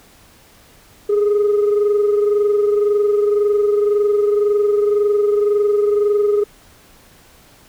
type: tone pair together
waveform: sine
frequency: 412.1 / 434 Hz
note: G#4 / A4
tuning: -13 / -24 cents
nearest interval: minor second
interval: 89 cents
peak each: -11 / -20 dBFS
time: 1.09-6.44 s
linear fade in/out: 10 ms
effects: tanh soft clip ceiling -10 dBFS + pink hiss -48 dBFS RMS until 7.68 s